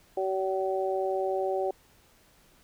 harmonic tone, 190.2 Hz, F#3, 48 cents sharp, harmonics 2 / 3 / 4, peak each -29 / -31 / -32 dBFS, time 0.17-1.71 s, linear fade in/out 5 ms, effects pink hiss -61 dBFS RMS until 2.63 s

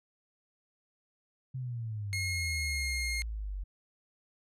sine exponential sweep, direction down, 132.3 to 46 Hz, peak -34 dBFS, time 1.54-3.64 s, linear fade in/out 10 ms
sawtooth tone with pitch glide, 2153 to 2136 Hz, C7 to C7, +49 to +35 cents, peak -29 dBFS, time 2.13-3.22 s, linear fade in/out 0 ms, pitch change -14 cents, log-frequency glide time 2.65-2.87 s
effects low-pass 11000 Hz 12 dB/octave

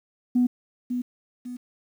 sine tone with echo, 246.9 Hz, B3, in tune, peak -16 dBFS, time 0.35-0.47 s, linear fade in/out 10 ms, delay 550 ms, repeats 2, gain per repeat -8 dB, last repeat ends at 1.57 s, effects tanh soft clip ceiling -13 dBFS + 9-bit

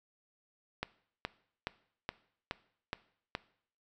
click train, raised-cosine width 0.3 ms, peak -18 dBFS, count 7, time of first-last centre 0.83-3.351 s, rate 2.38 Hz, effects noise-tail reverb RT60 0.6 s tail -19 dB re dry

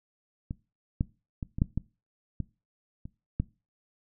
clicks, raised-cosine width 5 ms, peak -21 / -13 / -21 / -21 / -10 / -16 / -19 / -28 / -14 dBFS, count 9, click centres 0.509 / 1.009 / 1.428 / 1.585 / 1.619 / 1.776 / 2.403 / 3.055 / 3.4 s, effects noise-tail reverb RT60 0.3 s tail -21 dB re dry

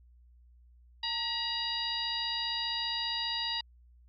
harmonic tone with a mistuned harmonic, 955 Hz, A#5, 42 cents sharp, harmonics 1 / 2 / 3 / 4 / 5, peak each -40 / -41 / -38 / -35 / -36 dBFS, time 1.03-3.61 s, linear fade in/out 5 ms, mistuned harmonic 1, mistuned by -71 cents, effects added 60 Hz sine -56 dBFS peak until 4.08 s + AAC 48 kbps

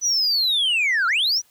sine linear two-way sweep, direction down then up, 6010 to 1318.5 to 6010 Hz, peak -15 dBFS, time 0.01-1.42 s, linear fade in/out 50 ms, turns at 1.07 s, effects tanh soft clip ceiling -16 dBFS + white hiss -59 dBFS RMS until 1.5 s

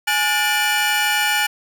45% pulse tone cluster, 840 / 1445 / 1772 / 2352 / 2937 Hz, G#5 / F#6 / A6 / D7 / F#7, +19 / -41 / +12 / +2 / -13 cents, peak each -23 dBFS, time 0.07-1.47 s, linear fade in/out 10 ms, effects none

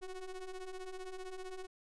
square ring-modulated tone, 184.3 Hz, F#3, 7 cents flat, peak -40 dBFS, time 0.01-1.67 s, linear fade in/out 20 ms, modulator 192 Hz, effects resampled to 24000 Hz

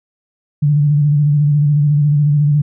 sine tone with vibrato, 146.83 Hz, D3, in tune, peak -9 dBFS, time 0.62-2.62 s, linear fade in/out 10 ms, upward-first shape square, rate 14 Hz, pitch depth 37 cents each way, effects none

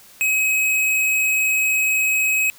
square tone, 2546 Hz, D#7, 39 cents sharp, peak -17 dBFS, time 0.21-2.5 s, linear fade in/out 0 ms, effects white hiss -47 dBFS RMS until 2.58 s

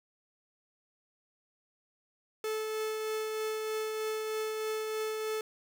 45% pulse tone with tremolo, 435 Hz, A4, 20 cents flat, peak -31 dBFS, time 2.44-5.41 s, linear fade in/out 2 ms, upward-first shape triangle, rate 3.2 Hz, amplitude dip 30%, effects none

